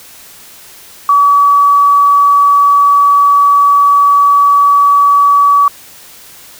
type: tone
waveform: sine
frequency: 1141 Hz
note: C#6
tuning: 50 cents sharp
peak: -4 dBFS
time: 1.09-5.68 s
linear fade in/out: 2 ms
effects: white hiss -36 dBFS RMS until 6.59 s